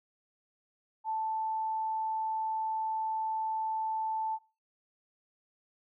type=tone; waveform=sine; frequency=880 Hz; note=A5; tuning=in tune; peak=-30 dBFS; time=1.04-4.39 s; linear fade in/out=50 ms; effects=noise-tail reverb RT60 0.3 s tail -20 dB re dry